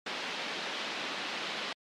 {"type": "band-pass noise", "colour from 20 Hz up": "white", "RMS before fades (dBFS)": -37, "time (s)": [0.06, 1.73], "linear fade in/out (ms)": 5, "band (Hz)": [190, 4000], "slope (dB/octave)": 24, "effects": ["MP3 64 kbps"]}